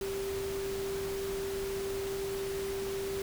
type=tone in noise; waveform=sine; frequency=391.1 Hz; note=G4; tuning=4 cents flat; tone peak=-33 dBFS; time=0.01-3.22 s; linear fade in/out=2 ms; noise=pink; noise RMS=-42 dBFS; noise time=0.01-3.22 s; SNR=+6 dB; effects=none